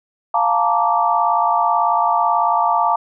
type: chord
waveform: sine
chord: Bb major seventh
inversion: second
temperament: just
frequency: 699.2 / 874.1 / 932.3 / 1165.4 Hz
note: F5 / A5 / Bb5 / D6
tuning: +2 / -12 / 0 / -14 cents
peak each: -19 dBFS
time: 0.34-2.96 s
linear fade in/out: 5 ms
effects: none